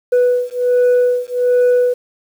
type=beating tone pair; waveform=sine; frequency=492.8 / 494.1 Hz; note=B4 / B4; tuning=-4 / +1 cents; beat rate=1.3 Hz; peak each=-12 dBFS; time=0.12-1.94 s; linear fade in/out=10 ms; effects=tanh soft clip ceiling -8 dBFS + 7-bit